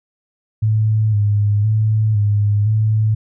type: tone with vibrato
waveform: sine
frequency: 106 Hz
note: G#2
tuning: 36 cents sharp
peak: -12 dBFS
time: 0.62-3.15 s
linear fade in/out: 10 ms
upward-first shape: square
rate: 0.98 Hz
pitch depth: 43 cents each way
effects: none